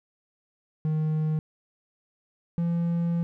triangle tone pair in turn, 155.56 / 170.06 Hz, D#3 / F3, 0 / -46 cents, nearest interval major second, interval 154 cents, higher second, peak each -21 dBFS, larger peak neither, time 0.85-1.39 / 2.58-3.23 s, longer second, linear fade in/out 0 ms, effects none

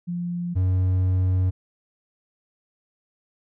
sine / triangle tone pair in turn, 174.61 / 92.5 Hz, F3 / F#2, 0 / 0 cents, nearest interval major seventh, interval 1100 cents, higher first, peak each -25 / -16 dBFS, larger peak second, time 0.07-0.55 / 0.55-1.51 s, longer second, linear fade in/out 20 ms, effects none

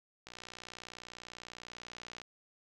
click train, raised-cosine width 0.2 ms, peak -30 dBFS, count 118, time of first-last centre 0.27-2.217 s, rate 60.1 Hz, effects none

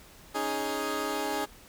15% pulse chord, C# suspended second, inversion none, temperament equal, 277.2 / 311.1 / 415.3 Hz, C#4 / D#4 / G#4, 0 / 0 / 0 cents, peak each -29 / -28 / -26 dBFS, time 0.34-1.46 s, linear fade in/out 20 ms, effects pink hiss -53 dBFS RMS until 1.68 s

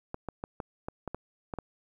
clicks, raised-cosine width 1 ms, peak -21 dBFS, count 9, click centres 0.144 / 0.287 / 0.439 / 0.602 / 0.885 / 1.077 / 1.146 / 1.538 / 1.587 s, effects 10-bit

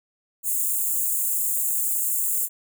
white high-pass noise, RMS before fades -24 dBFS, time 0.43-2.49 s, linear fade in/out 50 ms, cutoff 6900 Hz, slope 96 dB/octave, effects none

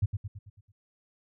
sine tone with echo, 100.9 Hz, G#2, 49 cents flat, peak -21 dBFS, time 0.02-0.06 s, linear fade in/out 10 ms, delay 110 ms, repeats 6, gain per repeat -6 dB, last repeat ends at 0.72 s, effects none

